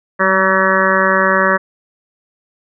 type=harmonic tone with a mistuned harmonic; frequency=190 Hz; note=F#3; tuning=46 cents sharp; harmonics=1 / 2 / 3 / 5 / 6 / 7 / 8 / 9 / 10; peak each=-21 / -21 / -17 / -21 / -17 / -21 / -19 / -17 / -21 dBFS; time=0.19-1.58 s; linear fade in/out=20 ms; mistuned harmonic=1; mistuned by=+22 cents; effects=none